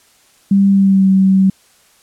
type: tone with pitch glide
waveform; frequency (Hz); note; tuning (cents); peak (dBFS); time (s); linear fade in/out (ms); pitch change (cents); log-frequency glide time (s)
sine; 197.2 to 191.36; G3 to G3; +11 to -41; -7; 0.51-1.5; 5; -52; 0.69-1.09
effects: white hiss -51 dBFS RMS until 2.02 s + low-pass 11000 Hz 12 dB/octave

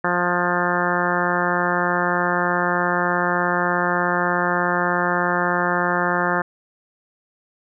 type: harmonic tone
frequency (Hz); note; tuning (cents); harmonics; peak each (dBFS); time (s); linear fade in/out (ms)
176.7; F3; +21; 1 / 2 / 3 / 4 / 5 / 6 / 7 / 8 / 9 / 10; -27 / -27 / -27 / -27 / -27 / -27 / -27 / -27 / -27 / -27; 0.04-6.42; 5
effects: none

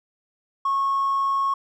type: tone with hard clipping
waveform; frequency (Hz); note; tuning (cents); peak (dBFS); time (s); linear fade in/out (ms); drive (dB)
sine; 1096; C#6; -20; -20; 0.65-1.54; 5; 1
effects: none

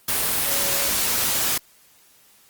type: tone in noise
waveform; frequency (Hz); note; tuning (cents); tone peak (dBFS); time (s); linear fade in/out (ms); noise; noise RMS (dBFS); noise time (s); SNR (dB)
sine; 559; C#5; +14; -33; 0.46-0.89; 5; white; -22; 0.08-1.58; -14
effects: white hiss -55 dBFS RMS until 2.49 s + Opus 32 kbps

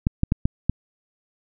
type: clicks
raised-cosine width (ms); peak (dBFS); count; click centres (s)
5; -6; 5; 0.069 / 0.234 / 0.321 / 0.455 / 0.696
effects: none

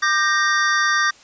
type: chord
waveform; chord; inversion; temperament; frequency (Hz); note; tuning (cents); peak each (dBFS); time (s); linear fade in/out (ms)
square; G minor; second; equal with one note detuned; 1193.8 / 1568 / 1864.7; D6 / G6 / Bb6; +28 / 0 / 0; -21; 0.02-1.11; 10
effects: white hiss -48 dBFS RMS until 1.23 s + resampled to 16000 Hz

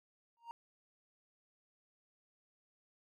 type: tone with exponential growth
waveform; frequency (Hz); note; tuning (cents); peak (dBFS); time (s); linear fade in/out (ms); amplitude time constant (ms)
triangle; 932.3; A#5; 0; -38; 0.37-0.51; 0; 29
effects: none

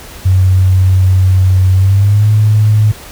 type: tone with pitch glide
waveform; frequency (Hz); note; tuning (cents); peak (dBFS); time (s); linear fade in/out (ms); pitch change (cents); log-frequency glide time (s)
sine; 93.5 to 106.78; F#2 to G#2; +19 to +49; -5; 0.25-2.92; 10; +230; 1.73-2.3
effects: added 60 Hz sine -38 dBFS peak until 3.11 s + pink hiss -32 dBFS RMS until 3.11 s

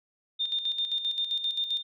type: tone with tremolo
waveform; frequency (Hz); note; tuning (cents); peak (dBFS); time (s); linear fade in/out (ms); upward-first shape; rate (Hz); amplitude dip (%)
sine; 3625; A#7; -49; -25; 0.39-1.83; 20; square; 7.6; 60
effects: none

